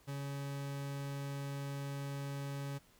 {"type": "tone", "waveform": "40% pulse", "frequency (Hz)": 140, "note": "C#3", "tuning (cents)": 18, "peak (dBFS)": -38, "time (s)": [0.07, 2.79], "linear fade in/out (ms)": 20, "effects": ["pink hiss -66 dBFS RMS until 2.99 s"]}